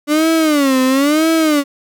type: tone with vibrato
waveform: 35% pulse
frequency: 290 Hz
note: D4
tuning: 22 cents flat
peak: -9 dBFS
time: 0.07-1.64 s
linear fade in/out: 50 ms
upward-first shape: sine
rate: 1 Hz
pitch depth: 200 cents each way
effects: none